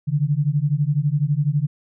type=beating tone pair; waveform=sine; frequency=140.5 / 152.5 Hz; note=C#3 / D#3; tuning=+24 / -34 cents; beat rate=12 Hz; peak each=-20 / -20 dBFS; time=0.07-1.67 s; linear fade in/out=20 ms; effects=none